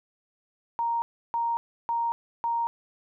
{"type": "tone bursts", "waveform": "sine", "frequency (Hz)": 932.3, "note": "A#5", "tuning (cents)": 0, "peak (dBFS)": -24, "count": 4, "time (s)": [0.79, 2.67], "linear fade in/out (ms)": 0, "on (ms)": 230, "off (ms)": 320, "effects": []}